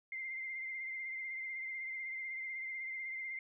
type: tone with vibrato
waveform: sine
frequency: 2093 Hz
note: C7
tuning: in tune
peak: -39 dBFS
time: 0.12-3.39 s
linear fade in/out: 2 ms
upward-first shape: triangle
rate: 16 Hz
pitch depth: 38 cents each way
effects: none